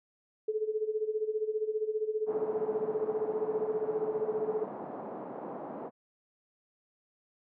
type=tone with tremolo; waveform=sine; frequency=432 Hz; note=A4; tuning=32 cents flat; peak=-26 dBFS; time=0.48-4.64 s; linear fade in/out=5 ms; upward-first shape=sine; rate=15 Hz; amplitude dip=80%
type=band-pass noise; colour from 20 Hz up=white; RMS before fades=-41 dBFS; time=2.26-5.91 s; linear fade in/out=50 ms; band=170 to 840 Hz; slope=24 dB/octave
effects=none